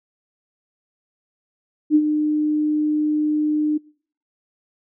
sine tone with ADSR envelope, 302.7 Hz, D#4, 48 cents flat, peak -9 dBFS, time 1.9-3.78 s, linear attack 52 ms, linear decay 57 ms, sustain -8 dB, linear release 12 ms, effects noise-tail reverb RT60 0.5 s tail -24 dB re dry

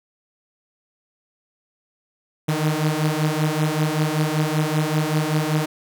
sawtooth beating tone pair, 151.7 / 156.9 Hz, D#3 / D#3, -44 / +15 cents, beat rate 5.2 Hz, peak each -18 dBFS, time 2.48-5.66 s, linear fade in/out 10 ms, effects none

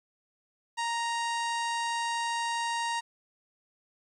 harmonic tone with a mistuned harmonic, 932.3 Hz, A#5, in tune, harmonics 1 / 2 / 3 / 4 / 5 / 6 / 7 / 8 / 9 / 10, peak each -30 / -36 / -40 / -42 / -44 / -46 / -47 / -48 / -49 / -50 dBFS, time 0.77-3.01 s, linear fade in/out 20 ms, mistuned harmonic 4, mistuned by +31 cents, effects 11-bit

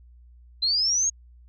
sine linear sweep, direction up, 4028 to 6645 Hz, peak -20 dBFS, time 0.62-1.1 s, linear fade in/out 10 ms, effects added 60 Hz sine -48 dBFS peak until 1.48 s

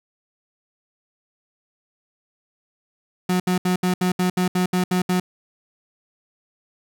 35% pulse tone bursts, 181.9 Hz, F#3, 29 cents flat, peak -16 dBFS, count 11, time 3.29-5.2 s, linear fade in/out 5 ms, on 110 ms, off 70 ms, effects none

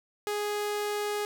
sawtooth tone, 415.3 Hz, G#4, in tune, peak -25 dBFS, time 0.27-1.25 s, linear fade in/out 0 ms, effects none

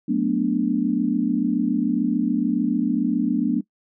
sine chord, B minor seventh, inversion second, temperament equal, 185 / 220 / 246.9 / 293.7 Hz, F#3 / A3 / B3 / D4, 0 / 0 / 0 / 0 cents, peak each -27 / -24 / -23 / -23 dBFS, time 0.08-3.61 s, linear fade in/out 10 ms, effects noise-tail reverb RT60 0.1 s tail -21 dB re dry

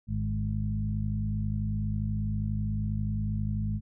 harmonic tone with a mistuned harmonic, 52.3 Hz, G#1, 13 cents sharp, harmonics 1 / 2 / 3 / 4, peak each -33 / -30 / -37 / -34 dBFS, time 0.07-3.81 s, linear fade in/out 50 ms, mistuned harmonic 3, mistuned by -23 cents, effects none

